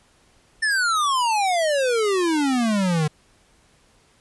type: exponential sweep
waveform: square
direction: down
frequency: 1803 to 148.1 Hz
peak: -19 dBFS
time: 0.62-3.08 s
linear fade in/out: 10 ms
effects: pink hiss -58 dBFS RMS until 4.2 s + resampled to 24000 Hz